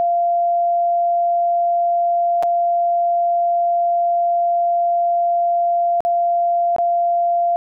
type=tone with dropouts; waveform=sine; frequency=692 Hz; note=F5; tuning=16 cents flat; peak=-14 dBFS; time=0-7.56 s; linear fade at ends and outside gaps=0 ms; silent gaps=2.426-2.433 / 6.005-6.05 / 6.763-6.784 s; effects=none